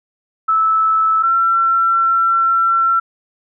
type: tone pair in turn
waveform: sine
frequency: 1309 / 1351.3 Hz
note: E6 / E6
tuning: -13 / +43 cents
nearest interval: minor second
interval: 56 cents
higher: second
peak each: -11 dBFS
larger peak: neither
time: 0.48-1.23 / 1.23-3 s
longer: second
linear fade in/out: 10 ms
effects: none